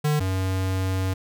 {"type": "tone pair in turn", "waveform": "square", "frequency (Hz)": [150, 94.31], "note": ["D3", "F#2"], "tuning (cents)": [37, 34], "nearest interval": "minor sixth", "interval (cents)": 803, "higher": "first", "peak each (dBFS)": [-20, -23], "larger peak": "first", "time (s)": [[0.04, 0.2], [0.2, 1.14]], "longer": "second", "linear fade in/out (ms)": 10, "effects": []}